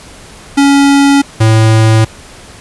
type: tone pair in turn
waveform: square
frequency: 280 / 110.8 Hz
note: C#4 / A2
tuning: +18 / +13 cents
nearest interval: octave + major third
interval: 1605 cents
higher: first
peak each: -5 dBFS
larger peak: neither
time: 0.57-1.22 / 1.4-2.05 s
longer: neither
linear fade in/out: 10 ms
effects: pink hiss -34 dBFS RMS until 2.6 s + resampled to 24000 Hz